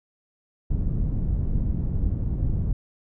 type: low-pass noise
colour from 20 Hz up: pink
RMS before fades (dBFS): -24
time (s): 0.7-2.73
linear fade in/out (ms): 5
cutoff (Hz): 150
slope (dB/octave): 12
effects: none